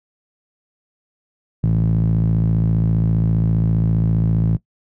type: tone with band-pass filter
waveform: sawtooth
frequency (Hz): 55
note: A1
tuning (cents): 0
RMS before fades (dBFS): -17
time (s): 1.63-4.57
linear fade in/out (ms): 10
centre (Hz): 140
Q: 5.1
effects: noise-tail reverb RT60 0.1 s tail -19 dB re dry